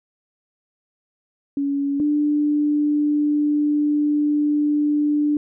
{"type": "tone pair in turn", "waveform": "sine", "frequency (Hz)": [281.1, 295.8], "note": ["C#4", "D4"], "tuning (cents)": [24, 13], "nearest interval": "minor second", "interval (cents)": 89, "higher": "second", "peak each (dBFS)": [-19, -16], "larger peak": "second", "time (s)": [[1.57, 2], [2, 5.37]], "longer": "second", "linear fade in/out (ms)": 2, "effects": []}